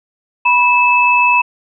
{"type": "tone pair together", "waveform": "sine", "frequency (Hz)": [979.1, 2614], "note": ["B5", "E7"], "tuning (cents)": [-15, -15], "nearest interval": "octave + perfect fourth", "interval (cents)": 1700, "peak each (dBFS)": -11, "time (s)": [0.45, 1.42], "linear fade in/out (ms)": 10, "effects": []}